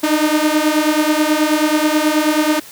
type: beating tone pair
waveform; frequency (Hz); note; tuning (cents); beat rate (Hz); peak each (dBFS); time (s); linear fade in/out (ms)
sawtooth; 301.3 / 310.6; D4 / D#4; +44 / -3; 9.3; -12; 0.03-2.6; 10
effects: white hiss -38 dBFS RMS until 2.71 s